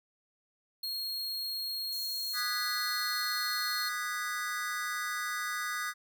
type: tone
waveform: 45% pulse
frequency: 4268 Hz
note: C8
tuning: 34 cents sharp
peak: -33 dBFS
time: 0.83-3.89 s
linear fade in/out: 5 ms
type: high-pass noise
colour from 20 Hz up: white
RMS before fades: -44 dBFS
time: 1.92-2.41 s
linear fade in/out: 5 ms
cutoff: 5700 Hz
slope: 96 dB/octave
type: chord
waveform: square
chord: G# minor seventh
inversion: second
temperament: equal with one note detuned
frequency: 1228.8 / 1480 / 1661.2 / 1975.5 Hz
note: D#6 / F#6 / G#6 / B6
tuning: -22 / 0 / 0 / 0 cents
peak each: -38 / -40 / -40 / -40 dBFS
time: 2.33-5.94 s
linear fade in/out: 50 ms
effects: none